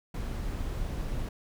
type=noise; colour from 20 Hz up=brown; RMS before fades=-33 dBFS; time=0.14-1.29 s; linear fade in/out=5 ms; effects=none